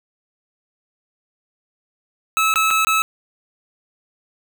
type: tone with dropouts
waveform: 25% pulse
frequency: 1300 Hz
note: E6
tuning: 24 cents flat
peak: -11 dBFS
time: 2.37-3.02 s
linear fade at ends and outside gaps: 0 ms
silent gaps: 2.54-2.558 / 2.705-2.71 / 2.848-2.87 s
effects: none

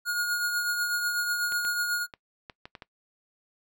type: tone with tremolo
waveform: square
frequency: 1435 Hz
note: F6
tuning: 47 cents sharp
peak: -24 dBFS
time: 0.05-2.07 s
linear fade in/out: 50 ms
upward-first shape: triangle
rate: 8.1 Hz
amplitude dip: 45%
type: clicks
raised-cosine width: 0.3 ms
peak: -25 dBFS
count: 7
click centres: 1.522 / 1.65 / 2.138 / 2.498 / 2.655 / 2.752 / 2.822 s
effects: noise-tail reverb RT60 0.1 s tail -21 dB re dry

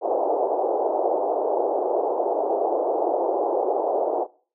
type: band-pass noise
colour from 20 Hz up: white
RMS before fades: -23 dBFS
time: 0.01-4.27 s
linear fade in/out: 50 ms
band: 350 to 800 Hz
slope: 48 dB/octave
effects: noise-tail reverb RT60 0.4 s tail -21 dB re dry

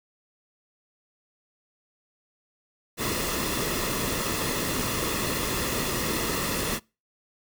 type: noise with comb filter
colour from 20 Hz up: pink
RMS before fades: -28 dBFS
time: 2.97-6.8 s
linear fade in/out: 50 ms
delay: 1.3 ms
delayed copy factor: -0.55
effects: noise-tail reverb RT60 0.3 s tail -26 dB re dry

